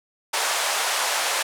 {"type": "band-pass noise", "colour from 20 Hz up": "pink", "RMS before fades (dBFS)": -24, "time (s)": [0.33, 1.43], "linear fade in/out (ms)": 10, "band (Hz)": [610, 11000], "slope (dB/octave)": 24, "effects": []}